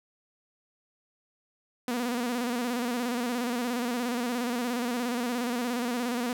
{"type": "tone with vibrato", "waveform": "sawtooth", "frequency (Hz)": 242.5, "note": "B3", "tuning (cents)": -31, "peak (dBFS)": -24, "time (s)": [1.88, 6.33], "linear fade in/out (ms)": 2, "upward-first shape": "square", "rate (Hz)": 17, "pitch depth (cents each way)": 56, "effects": []}